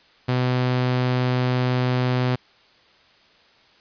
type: tone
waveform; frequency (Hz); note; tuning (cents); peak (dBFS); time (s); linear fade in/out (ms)
sawtooth; 126; B2; +35; -15; 0.28-2.36; 10
effects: white hiss -55 dBFS RMS until 3.8 s + resampled to 11025 Hz